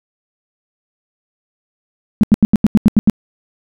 sine tone bursts, 212.9 Hz, G#3, 43 cents sharp, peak -4 dBFS, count 9, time 2.21-3.098 s, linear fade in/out 0 ms, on 24 ms, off 84 ms, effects none

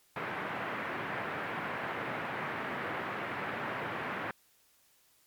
white band-pass noise, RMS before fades -37 dBFS, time 0.16-4.31 s, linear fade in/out 2 ms, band 110 to 2000 Hz, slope 24 dB/octave, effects white hiss -67 dBFS RMS until 5.26 s + MP3 96 kbps

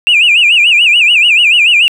sine tone with vibrato, 2637 Hz, E7, in tune, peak -3 dBFS, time 0.07-1.88 s, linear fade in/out 0 ms, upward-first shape sine, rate 6.9 Hz, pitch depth 190 cents each way, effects tanh soft clip ceiling -1 dBFS + 7-bit

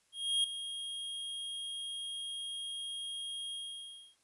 square tone with ADSR envelope, 3254 Hz, G#7, 36 cents flat, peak -27 dBFS, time 0.12-4.16 s, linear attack 320 ms, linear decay 3 ms, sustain -12 dB, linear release 640 ms, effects white hiss -72 dBFS RMS until 4.23 s + resampled to 24000 Hz

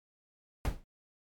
brown noise with exponential decay, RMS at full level -22 dBFS, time 0.65-0.84 s, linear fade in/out 2 ms, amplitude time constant 40 ms, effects MP3 96 kbps

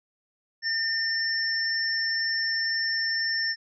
sine tone pair together, 1811 / 5389 Hz, A6 / E8, +49 / +37 cents, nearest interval octave + perfect fifth, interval 1888 cents, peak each -27 dBFS, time 0.62-3.56 s, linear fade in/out 50 ms, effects none

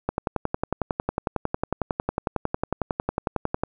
click train, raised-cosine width 1 ms, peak -9 dBFS, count 40, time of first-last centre 0.09-3.635 s, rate 11 Hz, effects none

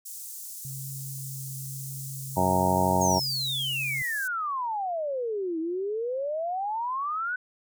pink high-pass noise, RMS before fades -40 dBFS, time 0.05-4.28 s, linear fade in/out 10 ms, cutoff 6800 Hz, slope 24 dB/octave
sine tone with vibrato, 134.8 Hz, C#3, 48 cents flat, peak -36 dBFS, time 0.65-4.02 s, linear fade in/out 0 ms, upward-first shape sine, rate 1 Hz, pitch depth 8 cents each way
harmonic tone, 92.5 Hz, F#2, in tune, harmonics 1 / 2 / 3 / 4 / 5 / 6 / 7 / 8 / 9 / 10, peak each -31 / -28 / -33 / -33 / -36 / -33 / -29 / -34 / -29 / -26 dBFS, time 2.36-3.2 s, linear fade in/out 20 ms
sine exponential two-way sweep, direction down then up, 6645 to 316.1 to 1515 Hz, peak -27 dBFS, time 3.01-7.36 s, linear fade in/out 5 ms, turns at 5.59 s
effects none

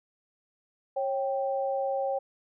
sine tone pair together, 546 / 783.6 Hz, C#5 / G5, -26 / -1 cents, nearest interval tritone, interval 625 cents, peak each -28 / -31 dBFS, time 0.96-2.19 s, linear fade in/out 10 ms, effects none

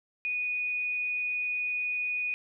sine tone, 2473 Hz, D#7, 11 cents flat, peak -28 dBFS, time 0.25-2.34 s, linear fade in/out 0 ms, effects none

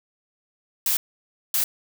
blue noise bursts at uneven times, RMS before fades -22 dBFS, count 2, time 0.86-0.97 / 1.54-1.64 s, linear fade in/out 2 ms, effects none

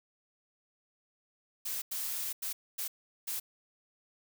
blue noise bursts at uneven times, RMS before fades -36 dBFS, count 5, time 1.65-1.82 / 1.91-2.33 / 2.42-2.53 / 2.78-2.88 / 3.27-3.4 s, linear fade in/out 10 ms, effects none

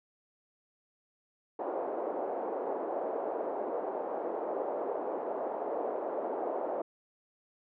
white band-pass noise, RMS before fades -35 dBFS, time 1.59-6.82 s, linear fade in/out 5 ms, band 360 to 720 Hz, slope 24 dB/octave, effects none

